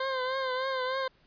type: tone with vibrato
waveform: 20% pulse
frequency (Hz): 521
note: C5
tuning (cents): -7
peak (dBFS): -24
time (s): 0-1.08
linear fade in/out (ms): 5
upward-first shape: triangle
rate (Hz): 3.3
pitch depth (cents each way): 59
effects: pink hiss -65 dBFS RMS until 1.26 s + resampled to 11025 Hz